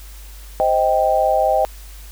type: chord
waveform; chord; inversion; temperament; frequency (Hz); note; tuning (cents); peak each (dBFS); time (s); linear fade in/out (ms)
sine; C minor; none; just; 523.3 / 627.9 / 784.9; C5 / Eb5 / G5; 0 / +16 / +2; -20 / -17 / -17; 0.6-1.65; 0
effects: added 50 Hz sine -35 dBFS peak until 2.11 s + white hiss -44 dBFS RMS until 2.11 s